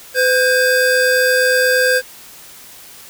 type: tone pair together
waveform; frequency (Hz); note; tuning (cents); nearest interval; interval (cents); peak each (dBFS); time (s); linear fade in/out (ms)
square; 506.2 / 1607; B4 / G6; +43 / +43; octave + minor sixth; 2000; -15; 0.14-2.02; 50
effects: white hiss -39 dBFS RMS until 3.09 s